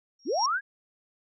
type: tone with exponential growth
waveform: sine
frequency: 5588 Hz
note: F8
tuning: in tune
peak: -22 dBFS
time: 0.19-0.46 s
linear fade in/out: 5 ms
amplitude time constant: 57 ms
type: linear sweep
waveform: sine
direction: up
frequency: 206.3 to 1690 Hz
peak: -24 dBFS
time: 0.25-0.61 s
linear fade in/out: 50 ms
effects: none